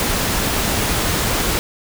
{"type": "noise", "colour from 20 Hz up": "pink", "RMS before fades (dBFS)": -19, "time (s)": [0, 1.59], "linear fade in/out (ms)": 0, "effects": []}